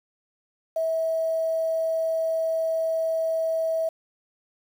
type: tone with quantisation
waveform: sine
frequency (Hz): 649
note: E5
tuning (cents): -27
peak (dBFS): -22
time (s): 0.76-3.89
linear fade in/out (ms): 5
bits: 8
effects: none